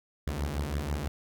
sawtooth beating tone pair, 69.2 / 75.3 Hz, C#2 / D2, -2 / +44 cents, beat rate 6.1 Hz, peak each -29 dBFS, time 0.27-1.08 s, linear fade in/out 0 ms, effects none

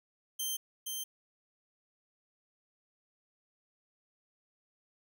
10% pulse tone with echo, 3136 Hz, G7, in tune, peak -25 dBFS, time 0.39-0.57 s, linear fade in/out 10 ms, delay 470 ms, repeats 1, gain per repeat -3 dB, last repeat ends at 1.04 s, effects 11-bit

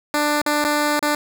10% pulse tone with dropouts, 296.1 Hz, D4, 14 cents sharp, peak -9 dBFS, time 0.14-1.15 s, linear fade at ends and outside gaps 1 ms, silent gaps 0.417-0.462 / 0.641-0.647 / 0.993-1.026 s, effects none

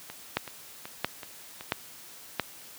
two click trains, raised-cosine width 0.3 ms, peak -23 / -9 dBFS, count 5 / 4, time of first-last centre 0.1-1.609 / 0.37-2.397 s, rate 2.65 / 1.48 Hz, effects white hiss -48 dBFS RMS until 2.78 s + high-pass 80 Hz 12 dB/octave

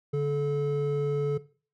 triangle tone pair together, 144.1 / 432.2 Hz, D3 / A4, -33 / -31 cents, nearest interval octave + perfect fifth, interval 1902 cents, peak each -25 dBFS, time 0.13-1.38 s, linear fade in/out 10 ms, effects noise-tail reverb RT60 0.4 s tail -17 dB re dry

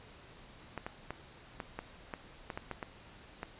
clicks, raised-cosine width 0.5 ms, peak -23 dBFS, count 11, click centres 0.777 / 0.865 / 1.106 / 1.602 / 1.79 / 2.138 / 2.502 / 2.575 / 2.713 / 2.828 / 3.431 s, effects pink hiss -55 dBFS RMS until 3.59 s + resampled to 8000 Hz

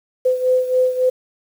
sine beating tone pair, 508 / 511.6 Hz, B4 / C5, +49 / -39 cents, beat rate 3.6 Hz, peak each -15 / -20 dBFS, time 0.25-1.1 s, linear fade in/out 10 ms, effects 7-bit

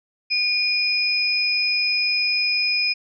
sine tone pair together, 2437 / 5063 Hz, D#7 / D#8, -37 / +29 cents, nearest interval octave + minor second, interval 1266 cents, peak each -21 dBFS, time 0.3-2.94 s, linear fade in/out 20 ms, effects none

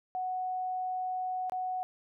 sine tone with dropouts, 740 Hz, F#5, in tune, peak -31 dBFS, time 0.15-1.83 s, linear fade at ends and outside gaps 0 ms, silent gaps 1.497-1.521 s, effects none

